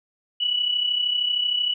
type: tone pair together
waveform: sine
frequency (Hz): 2946 / 2979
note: F#7 / F#7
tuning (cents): -8 / +11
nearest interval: unison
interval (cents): 19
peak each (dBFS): -21 / -28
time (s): 0.4-1.74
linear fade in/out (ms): 10
effects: none